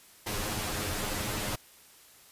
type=noise with comb filter; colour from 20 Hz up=pink; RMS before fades=-33 dBFS; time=0.26-1.56 s; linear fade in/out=10 ms; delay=9.6 ms; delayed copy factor=+0.9; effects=white hiss -56 dBFS RMS until 2.31 s + resampled to 32000 Hz